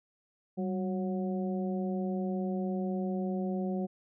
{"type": "harmonic tone with a mistuned harmonic", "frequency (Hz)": 183.5, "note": "F#3", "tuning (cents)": -14, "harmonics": [1, 2, 3, 4], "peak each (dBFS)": [-31, -37, -41, -43], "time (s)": [0.57, 3.87], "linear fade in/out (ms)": 20, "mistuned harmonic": 1, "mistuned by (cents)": 75, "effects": []}